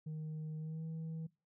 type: tone with pitch glide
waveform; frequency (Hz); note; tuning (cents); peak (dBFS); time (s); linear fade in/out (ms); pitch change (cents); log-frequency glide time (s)
sine; 155.56 to 161.23; D#3 to E3; 0 to -38; -37; 0.06-1.27; 10; +62; 0.58-0.84
effects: noise-tail reverb RT60 0.3 s tail -24 dB re dry + tanh soft clip ceiling -39 dBFS